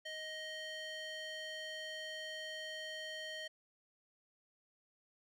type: tone with band-pass filter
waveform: square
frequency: 625 Hz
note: D#5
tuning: 8 cents sharp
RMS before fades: -45 dBFS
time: 0.05-3.48 s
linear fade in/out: 10 ms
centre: 2800 Hz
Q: 1.4
effects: none